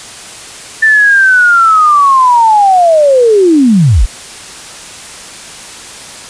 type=linear sweep; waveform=sine; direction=down; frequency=1787 to 31.65 Hz; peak=-3 dBFS; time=0.82-4.06 s; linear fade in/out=10 ms; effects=white hiss -28 dBFS RMS until 6.29 s + resampled to 22050 Hz